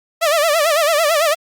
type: tone with vibrato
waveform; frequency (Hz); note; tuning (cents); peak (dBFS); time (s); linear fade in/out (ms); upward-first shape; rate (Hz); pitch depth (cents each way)
sawtooth; 625; D#5; +8; -9; 0.21-1.35; 20; sine; 9; 140
effects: Opus 48 kbps